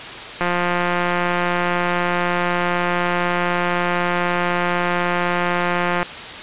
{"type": "click train", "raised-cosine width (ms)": 0.5, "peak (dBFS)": -5, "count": 990, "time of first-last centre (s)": [0.41, 6.029], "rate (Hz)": 176, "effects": ["white hiss -31 dBFS RMS until 6.42 s", "resampled to 8000 Hz"]}